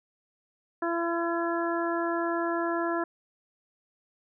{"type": "harmonic tone", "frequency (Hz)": 338.1, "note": "E4", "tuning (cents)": 44, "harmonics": [1, 2, 3, 4, 5], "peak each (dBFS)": [-29, -32, -34, -35, -36], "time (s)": [0.82, 3.04], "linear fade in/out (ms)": 5, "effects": []}